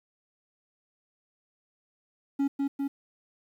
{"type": "tone with echo", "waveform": "triangle", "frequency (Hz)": 277.9, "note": "C#4", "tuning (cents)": 4, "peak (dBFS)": -21, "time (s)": [2.39, 2.48], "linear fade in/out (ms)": 10, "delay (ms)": 200, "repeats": 2, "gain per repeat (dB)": -2, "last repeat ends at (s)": 2.88, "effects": ["10-bit"]}